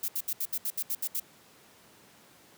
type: noise bursts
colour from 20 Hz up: violet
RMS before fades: -31 dBFS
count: 10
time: 0.03-1.199 s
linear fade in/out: 5 ms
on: 53 ms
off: 71 ms
effects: pink hiss -57 dBFS RMS until 2.57 s + high-pass 150 Hz 12 dB/octave